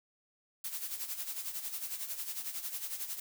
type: noise with tremolo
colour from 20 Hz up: blue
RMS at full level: -37 dBFS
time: 0.64-3.2 s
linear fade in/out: 5 ms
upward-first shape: sine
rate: 11 Hz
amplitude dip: 65%
effects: none